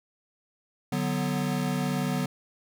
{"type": "chord", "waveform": "square", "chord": "B minor", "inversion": "first", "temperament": "equal", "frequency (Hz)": [146.83, 185, 246.9], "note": ["D3", "F#3", "B3"], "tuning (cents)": [0, 0, 0], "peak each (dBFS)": -31, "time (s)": [0.92, 2.26], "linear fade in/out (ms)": 5, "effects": []}